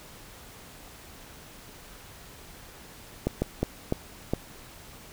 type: slowing click train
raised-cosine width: 2 ms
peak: -11 dBFS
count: 5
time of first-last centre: 3.27-4.336 s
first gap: 150 ms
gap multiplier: 1.4
effects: pink hiss -48 dBFS RMS until 5.12 s